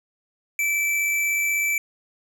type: tone with amplitude modulation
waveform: square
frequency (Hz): 2321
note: D7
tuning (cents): -21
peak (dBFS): -20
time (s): 0.59-1.78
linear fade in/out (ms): 2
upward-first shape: sine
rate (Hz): 96.3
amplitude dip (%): 25
effects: none